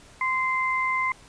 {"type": "tone pair together", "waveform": "sine", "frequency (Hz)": [1038, 2079], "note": ["C6", "C7"], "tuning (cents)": [-14, -12], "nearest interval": "octave", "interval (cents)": 1202, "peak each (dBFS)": -25, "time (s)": [0.21, 1.12], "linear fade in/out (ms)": 2, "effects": ["pink hiss -51 dBFS RMS until 1.28 s", "resampled to 22050 Hz"]}